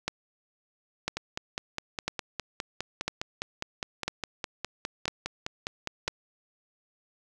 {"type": "two click trains", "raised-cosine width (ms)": 0.2, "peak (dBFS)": [-11, -14], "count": [7, 25], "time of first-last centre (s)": [[0.08, 6.08], [1.17, 6.078]], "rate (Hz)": [1, 4.89], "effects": []}